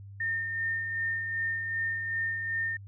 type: tone with tremolo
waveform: sine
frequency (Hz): 1819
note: A#6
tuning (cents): -43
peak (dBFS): -27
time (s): 0.2-2.77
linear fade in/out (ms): 5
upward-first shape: sine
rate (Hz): 2.6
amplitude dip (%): 40
effects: added 99 Hz sine -43 dBFS peak until 2.87 s

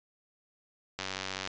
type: click train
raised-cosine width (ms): 0.2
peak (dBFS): -17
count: 47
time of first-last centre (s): 0.99-1.474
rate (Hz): 95
effects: resampled to 16000 Hz

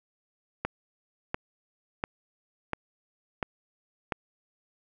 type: click train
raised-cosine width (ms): 0.5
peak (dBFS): -13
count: 6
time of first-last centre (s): 0.65-4.122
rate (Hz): 1.44
effects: none

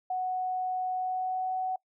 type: tone with pitch glide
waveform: sine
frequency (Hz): 740 to 747.3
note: F#5 to F#5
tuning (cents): 0 to +17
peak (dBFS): -28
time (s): 0.1-1.76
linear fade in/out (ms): 5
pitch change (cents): +17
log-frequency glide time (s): 0.95-1.57
effects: noise-tail reverb RT60 0.1 s tail -23 dB re dry

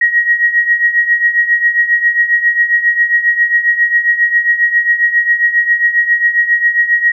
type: tone with tremolo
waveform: sine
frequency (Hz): 1894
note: A#6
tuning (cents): +27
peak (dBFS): -5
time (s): 0.01-7.12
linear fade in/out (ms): 5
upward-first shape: triangle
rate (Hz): 7.4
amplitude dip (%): 80
effects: none

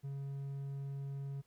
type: tone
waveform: triangle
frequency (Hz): 138.59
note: C#3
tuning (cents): 0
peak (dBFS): -37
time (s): 0.03-1.42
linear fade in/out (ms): 20
effects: pink hiss -75 dBFS RMS until 1.46 s

